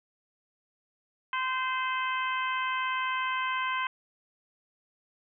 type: harmonic tone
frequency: 517 Hz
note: C5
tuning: 21 cents flat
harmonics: 2 / 3 / 4 / 5 / 6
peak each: -30 / -34 / -36 / -38 / -40 dBFS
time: 1.33-3.87 s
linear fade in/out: 2 ms
effects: none